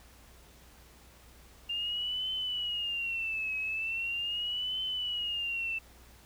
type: tone with vibrato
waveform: sine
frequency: 2794 Hz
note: F7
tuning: in tune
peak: -31 dBFS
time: 1.69-5.79 s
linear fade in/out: 10 ms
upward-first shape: triangle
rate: 0.4 Hz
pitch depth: 160 cents each way
effects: added 60 Hz sine -57 dBFS peak until 6.25 s + pink hiss -58 dBFS RMS until 6.25 s